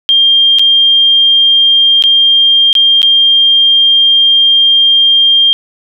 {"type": "tone with dropouts", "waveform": "sine", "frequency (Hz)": 3200, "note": "G7", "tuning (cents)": 35, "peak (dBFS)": -4, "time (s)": [0.09, 5.53], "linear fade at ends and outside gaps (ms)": 0, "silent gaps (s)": [[0.586, 0.594], [2.024, 2.038], [2.729, 2.752], [3.018, 3.029]], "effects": []}